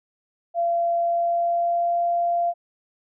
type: tone with pitch glide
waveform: sine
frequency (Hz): 684 to 690.7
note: F5 to F5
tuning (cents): -36 to -19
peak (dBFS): -19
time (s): 0.54-2.54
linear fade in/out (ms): 50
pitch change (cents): +17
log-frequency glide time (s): 0.94-2.01
effects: none